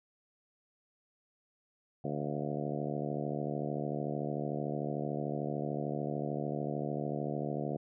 harmonic tone with a mistuned harmonic, 73.42 Hz, D2, in tune, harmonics 2 / 3 / 4 / 5 / 6 / 7 / 8 / 9 / 10, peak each -38 / -40 / -41 / -42 / -43 / -43 / -44 / -45 / -45 dBFS, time 2.04-7.77 s, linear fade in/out 5 ms, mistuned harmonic 10, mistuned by -59 cents, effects none

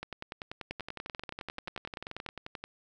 two click trains, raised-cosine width 0.3 ms, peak -23 / -22 dBFS, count 23 / 24, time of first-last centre 0.71-2.64 / 0.03-2.263 s, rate 11.4 / 10.3 Hz, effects none

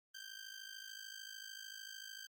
15% pulse ring-modulated tone, 1568 Hz, G6, in tune, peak -39 dBFS, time 0.14-2.27 s, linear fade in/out 10 ms, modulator 26.7 Hz, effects Opus 32 kbps

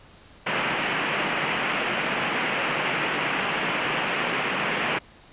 white band-pass noise, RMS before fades -26 dBFS, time 0.46-4.99 s, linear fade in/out 10 ms, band 130 to 2900 Hz, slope 48 dB/octave, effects pink hiss -51 dBFS RMS until 5.32 s + resampled to 8000 Hz

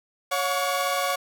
sawtooth tone cluster, 557 / 721 / 1131 Hz, C#5 / F#5 / C#6, +8 / -45 / +34 cents, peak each -24 dBFS, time 0.31-1.16 s, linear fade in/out 10 ms, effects none

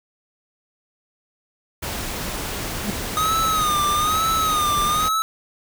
pink noise, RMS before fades -28 dBFS, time 1.82-5.09 s, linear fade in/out 10 ms
sine tone with exponential growth, 207.7 Hz, G#3, in tune, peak -18 dBFS, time 2.75-2.9 s, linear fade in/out 0 ms, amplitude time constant 32 ms
square tone with vibrato, 1244.5 Hz, D#6, in tune, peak -19 dBFS, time 3.17-5.22 s, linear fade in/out 0 ms, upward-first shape sine, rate 1.1 Hz, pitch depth 88 cents each way
effects none

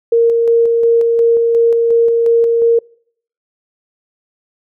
sine tone with tremolo, 464 Hz, A#4, 8 cents flat, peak -7 dBFS, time 0.12-2.79 s, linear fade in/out 5 ms, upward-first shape square, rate 2.8 Hz, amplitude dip 25%, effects noise-tail reverb RT60 0.6 s tail -26 dB re dry

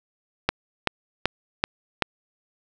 click train, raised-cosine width 0.3 ms, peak -3 dBFS, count 5, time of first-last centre 0.49-2.023 s, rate 2.61 Hz, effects none

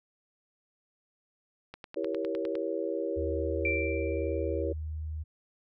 click train, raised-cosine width 0.3 ms, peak -26 dBFS, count 9, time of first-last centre 1.74-2.554 s, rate 9.83 Hz
sine chord, E diminished seventh, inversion none, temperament equal with one note detuned, 329.6 / 392 / 473.8 / 554.4 Hz, E4 / G4 / Bb4 / Db5, 0 / 0 / +28 / 0 cents, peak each -35 dBFS, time 1.96-4.73 s, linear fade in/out 10 ms
sine tone, 77.78 Hz, D#2, in tune, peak -33 dBFS, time 3.16-5.24 s, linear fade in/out 20 ms
sine tone with exponential decay, 2349 Hz, D7, in tune, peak -26 dBFS, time 3.65-4.62 s, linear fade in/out 2 ms, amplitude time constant 210 ms
effects none

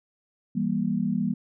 sine chord, E diminished, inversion none, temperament just, 164.81 / 197.78 / 237.3 Hz, E3 / G3 / Bb3, 0 / +16 / +31 cents, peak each -30 / -26 / -27 dBFS, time 0.55-1.34 s, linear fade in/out 10 ms, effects none

